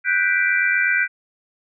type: chord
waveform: sine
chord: G major seventh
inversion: third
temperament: equal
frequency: 1480 / 1568 / 1975.5 / 2349 Hz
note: F#6 / G6 / B6 / D7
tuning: 0 / 0 / 0 / 0 cents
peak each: -21 / -21 / -22 / -22 dBFS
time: 0.04-1.08 s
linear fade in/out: 50 ms
effects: none